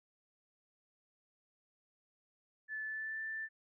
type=tone with pitch glide; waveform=sine; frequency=1741 to 1769.4 Hz; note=A6 to A6; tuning=-19 to +9 cents; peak=-38 dBFS; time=2.68-3.49 s; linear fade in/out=50 ms; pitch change=+28 cents; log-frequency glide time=2.84-3.21 s; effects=none